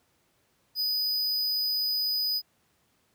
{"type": "tone", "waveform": "square", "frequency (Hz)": 4978, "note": "D#8", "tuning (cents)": 0, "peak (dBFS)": -26, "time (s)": [0.75, 2.42], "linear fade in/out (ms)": 50, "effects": ["pink hiss -69 dBFS RMS until 3.14 s", "high-pass 80 Hz 12 dB/octave"]}